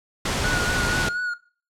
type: noise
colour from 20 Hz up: pink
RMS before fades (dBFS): -24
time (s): 0.25-1.09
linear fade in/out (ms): 5
type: tone with vibrato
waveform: triangle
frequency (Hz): 1452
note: F#6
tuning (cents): -33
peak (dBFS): -22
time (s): 0.44-1.34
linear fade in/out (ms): 5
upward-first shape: sine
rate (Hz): 4.2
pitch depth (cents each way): 33
effects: noise-tail reverb RT60 0.4 s tail -19 dB re dry + low-pass 8000 Hz 12 dB/octave